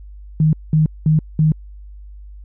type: tone bursts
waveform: sine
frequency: 155.56 Hz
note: D#3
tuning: in tune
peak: -10 dBFS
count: 4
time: 0.4-1.52 s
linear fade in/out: 2 ms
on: 130 ms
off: 200 ms
effects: added 50 Hz sine -34 dBFS peak until 2.44 s